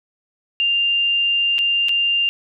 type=tone with dropouts; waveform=sine; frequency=2794 Hz; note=F7; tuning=in tune; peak=-15 dBFS; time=0.6-2.29 s; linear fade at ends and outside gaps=0 ms; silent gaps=1.583-1.589 / 1.885-1.892 s; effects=none